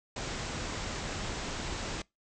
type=low-pass noise; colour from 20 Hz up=pink; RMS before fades=-37 dBFS; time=0.16-2.02 s; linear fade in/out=5 ms; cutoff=7900 Hz; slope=96 dB/octave; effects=noise-tail reverb RT60 0.2 s tail -24 dB re dry